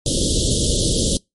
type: band-stop noise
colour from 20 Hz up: pink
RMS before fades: -18 dBFS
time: 0.06-1.17 s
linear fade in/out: 2 ms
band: 590 to 3100 Hz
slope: 96 dB/octave
effects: noise-tail reverb RT60 0.2 s tail -26 dB re dry + MP3 48 kbps